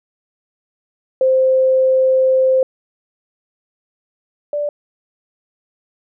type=tone pair in turn; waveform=sine; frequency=522 / 585.9 Hz; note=C5 / D5; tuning=-4 / -4 cents; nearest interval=major second; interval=200 cents; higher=second; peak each=-10 / -17 dBFS; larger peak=first; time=1.21-2.63 / 4.53-4.69 s; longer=first; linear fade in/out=2 ms; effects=none